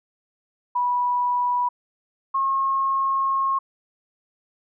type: tone pair in turn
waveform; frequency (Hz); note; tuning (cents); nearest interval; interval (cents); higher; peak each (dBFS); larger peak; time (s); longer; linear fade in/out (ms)
sine; 980 / 1081.9; B5 / C#6; -14 / -42; major second; 172; second; -19; neither; 0.75-1.69 / 2.34-3.59; second; 10
effects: none